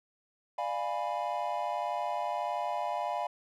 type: chord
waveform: triangle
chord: D diminished seventh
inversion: none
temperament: equal with one note detuned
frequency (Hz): 596.9 / 698.5 / 830.6 / 987.8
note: D5 / F5 / Ab5 / Cb6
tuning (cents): +28 / 0 / 0 / 0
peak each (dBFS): -36 / -33 / -34 / -35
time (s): 0.58-3.27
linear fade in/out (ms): 5
effects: none